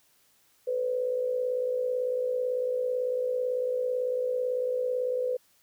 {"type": "tone with amplitude modulation", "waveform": "sine", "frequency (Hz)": 502, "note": "B4", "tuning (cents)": 28, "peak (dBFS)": -23, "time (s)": [0.67, 5.37], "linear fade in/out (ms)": 10, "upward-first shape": "sine", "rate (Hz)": 58, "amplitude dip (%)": 60, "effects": ["white hiss -65 dBFS RMS until 5.62 s"]}